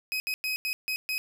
30% pulse tone bursts at uneven times, 2527 Hz, D#7, 26 cents sharp, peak -25 dBFS, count 6, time 0.12-0.2 / 0.27-0.34 / 0.44-0.56 / 0.65-0.73 / 0.88-0.96 / 1.09-1.18 s, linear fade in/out 0 ms, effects none

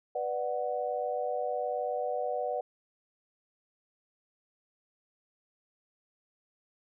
sine chord, B minor, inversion none, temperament just, 493.9 / 592.7 / 740.8 Hz, B4 / D5 / F#5, 0 / +16 / +2 cents, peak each -34 dBFS, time 0.15-2.61 s, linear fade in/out 5 ms, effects none

